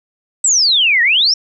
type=exponential two-way sweep; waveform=sine; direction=down then up; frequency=8080 to 1817 to 5660 Hz; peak=-9 dBFS; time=0.44-1.34 s; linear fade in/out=5 ms; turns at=1.02 s; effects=none